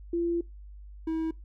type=tone pair in turn; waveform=sine / triangle; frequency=341.3 / 322.1 Hz; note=F4 / E4; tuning=-40 / -40 cents; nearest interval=minor second; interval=100 cents; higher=first; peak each=-25 dBFS; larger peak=neither; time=0.13-0.41 / 1.07-1.31 s; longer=first; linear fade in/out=5 ms; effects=noise-tail reverb RT60 0.2 s tail -22 dB re dry + added 50 Hz sine -43 dBFS peak until 1.44 s